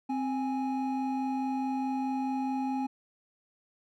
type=tone pair together; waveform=triangle; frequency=261.7 / 829.8 Hz; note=C4 / G#5; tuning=0 / -2 cents; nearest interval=octave + minor sixth; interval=1998 cents; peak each=-28 / -32 dBFS; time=0.09-2.87 s; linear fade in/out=10 ms; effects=none